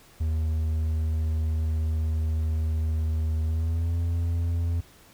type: tone with pitch glide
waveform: triangle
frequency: 79 to 84.67 Hz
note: D#2 to E2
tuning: +27 to +47 cents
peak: -21 dBFS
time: 0.2-4.81 s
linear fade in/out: 10 ms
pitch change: +120 cents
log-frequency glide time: 3.43-3.96 s
effects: pink hiss -54 dBFS RMS until 5.13 s